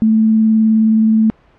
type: tone with vibrato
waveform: sine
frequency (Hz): 220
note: A3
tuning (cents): 0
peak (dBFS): -8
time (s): 0.02-1.3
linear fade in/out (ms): 0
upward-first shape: sine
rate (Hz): 19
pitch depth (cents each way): 13
effects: pink hiss -50 dBFS RMS until 1.58 s + low-pass 2000 Hz 12 dB/octave